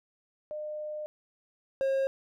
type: tone pair in turn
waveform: sine / triangle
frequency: 606 / 538.6 Hz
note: D#5 / C#5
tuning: -46 / -50 cents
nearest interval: major second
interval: 204 cents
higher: first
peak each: -34 / -23 dBFS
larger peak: second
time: 0.51-1.06 / 1.81-2.07 s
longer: first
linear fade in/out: 0 ms
effects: none